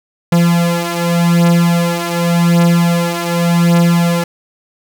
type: beating tone pair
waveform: 45% pulse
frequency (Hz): 170.6 / 171.47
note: F3 / F3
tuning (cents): -40 / -31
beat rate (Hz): 0.87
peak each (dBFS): -14 / -12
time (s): 0.32-4.24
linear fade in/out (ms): 5
effects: none